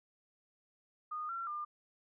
sine tone with pitch steps, 1229 / 1361 / 1201 Hz, D#6 / F6 / D6, -22 / -45 / +38 cents, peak -37 dBFS, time 1.11-1.65 s, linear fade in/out 10 ms, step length 180 ms, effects none

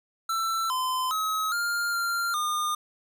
square tone with pitch steps, 1336 / 1025 / 1278 / 1403 / 1387 / 1215 Hz, E6 / C6 / D#6 / F6 / F6 / D#6, +23 / -36 / +46 / +8 / -12 / -42 cents, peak -26 dBFS, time 0.29-2.75 s, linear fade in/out 5 ms, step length 410 ms, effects none

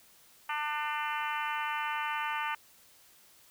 harmonic tone, 299.1 Hz, D4, 32 cents sharp, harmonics 3 / 4 / 5 / 6 / 7 / 8 / 9 / 10, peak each -35 / -37 / -39 / -41 / -42 / -43 / -44 / -45 dBFS, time 0.49-2.55 s, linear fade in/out 5 ms, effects white hiss -60 dBFS RMS until 3.5 s

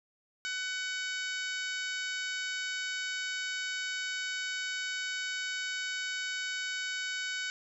harmonic tone, 750 Hz, F#5, 23 cents sharp, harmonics 2 / 3 / 4 / 5 / 6 / 7 / 8 / 9 / 10, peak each -36 / -40 / -42 / -44 / -46 / -47 / -48 / -49 / -50 dBFS, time 0.45-7.5 s, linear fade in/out 0 ms, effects none

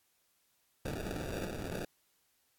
white noise with sample-and-hold, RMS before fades -39 dBFS, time 0.85-1.85 s, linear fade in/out 5 ms, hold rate 1050 Hz, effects white hiss -74 dBFS RMS until 2.58 s + AAC 64 kbps

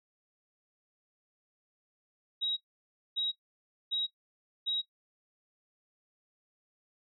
sine tone bursts, 3820 Hz, A#7, 42 cents sharp, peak -29 dBFS, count 4, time 2.41-4.82 s, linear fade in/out 20 ms, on 160 ms, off 590 ms, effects noise-tail reverb RT60 0.1 s tail -18 dB re dry

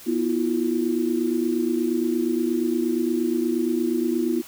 sine tone cluster, 243 / 324.8 / 353.3 Hz, B3 / E4 / F4, -28 / -26 / +20 cents, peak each -25 / -24 / -25 dBFS, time 0.06-4.42 s, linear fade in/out 20 ms, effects white hiss -44 dBFS RMS until 4.47 s

